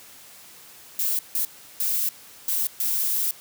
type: noise bursts at uneven times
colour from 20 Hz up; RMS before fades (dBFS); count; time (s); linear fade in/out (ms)
violet; -24; 5; 0.99-1.19 / 1.35-1.45 / 1.8-2.09 / 2.48-2.67 / 2.8-3.31; 2
effects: white hiss -47 dBFS RMS until 3.4 s + high-pass 60 Hz 12 dB/octave